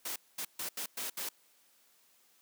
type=noise bursts at uneven times; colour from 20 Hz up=white; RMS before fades=-38 dBFS; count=6; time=0.05-0.16 / 0.38-0.45 / 0.59-0.69 / 0.77-0.86 / 0.97-1.1 / 1.17-1.29 s; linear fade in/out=5 ms; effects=white hiss -67 dBFS RMS until 2.41 s + high-pass 200 Hz 12 dB/octave